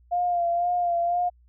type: tone with vibrato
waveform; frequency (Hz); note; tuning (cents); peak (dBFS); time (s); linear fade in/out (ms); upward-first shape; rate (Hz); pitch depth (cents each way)
sine; 698.5; F5; 0; -21; 0.11-1.3; 20; sine; 2; 34
effects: added 60 Hz sine -54 dBFS peak until 1.48 s